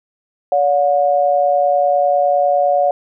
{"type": "tone pair together", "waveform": "sine", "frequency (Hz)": [571.2, 721], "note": ["D5", "F#5"], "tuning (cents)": [-48, -45], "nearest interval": "major third", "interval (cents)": 403, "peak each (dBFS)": -14, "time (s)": [0.52, 2.91], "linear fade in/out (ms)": 2, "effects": []}